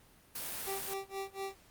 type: noise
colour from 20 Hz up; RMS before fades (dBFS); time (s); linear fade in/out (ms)
white; -40; 0.35-0.94; 5
type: tone with tremolo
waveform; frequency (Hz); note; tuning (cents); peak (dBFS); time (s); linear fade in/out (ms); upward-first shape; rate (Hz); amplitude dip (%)
25% pulse; 390; G4; -9; -32; 0.66-1.56; 20; sine; 4.2; 95
effects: pink hiss -62 dBFS RMS until 1.7 s + Opus 32 kbps